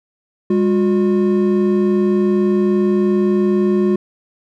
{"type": "tone pair together", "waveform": "triangle", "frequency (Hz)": [202.6, 360], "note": ["G#3", "F#4"], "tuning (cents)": [-43, -47], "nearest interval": "minor seventh", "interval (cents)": 996, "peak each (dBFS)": -13, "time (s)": [0.5, 3.96], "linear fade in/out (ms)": 5, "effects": []}